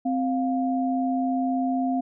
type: tone pair together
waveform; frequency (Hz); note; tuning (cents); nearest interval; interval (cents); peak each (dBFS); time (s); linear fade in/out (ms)
sine; 260.7 / 703.1; C4 / F5; -6 / +11; octave + perfect fourth; 1717; -23 / -27; 0.05-2.01; 10
effects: none